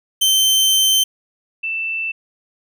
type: tone pair in turn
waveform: sawtooth / sine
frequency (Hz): 3101 / 2661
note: G7 / E7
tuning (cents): -19 / +16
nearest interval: minor third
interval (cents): 265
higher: first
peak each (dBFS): -9 / -20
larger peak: first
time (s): 0.21-1.04 / 1.63-2.12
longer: first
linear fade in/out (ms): 10
effects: none